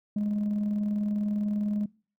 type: tone with tremolo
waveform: sine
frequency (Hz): 207.7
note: G#3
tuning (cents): 0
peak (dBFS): -22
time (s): 0.16-1.86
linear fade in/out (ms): 5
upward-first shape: square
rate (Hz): 20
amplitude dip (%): 30
effects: noise-tail reverb RT60 0.4 s tail -24 dB re dry + tanh soft clip ceiling -23 dBFS